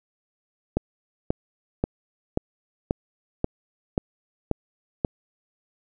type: click train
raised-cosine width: 2 ms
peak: -8 dBFS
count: 9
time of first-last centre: 0.77-5.048 s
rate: 1.87 Hz
effects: none